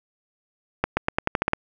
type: accelerating click train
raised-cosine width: 0.5 ms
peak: -5 dBFS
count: 9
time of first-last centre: 0.84-1.534 s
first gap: 130 ms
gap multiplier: 0.88
effects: none